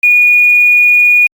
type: tone with quantisation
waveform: sine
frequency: 2449 Hz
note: D#7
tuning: 28 cents flat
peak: -4 dBFS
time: 0.03-1.27 s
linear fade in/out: 5 ms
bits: 5
effects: Opus 48 kbps